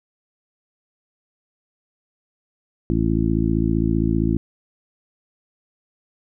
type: harmonic tone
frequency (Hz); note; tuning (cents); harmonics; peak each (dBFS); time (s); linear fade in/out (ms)
55.3; A1; +9; 1 / 2 / 3 / 4 / 5 / 6; -24 / -24 / -24 / -24 / -24 / -24; 2.9-4.37; 0
effects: none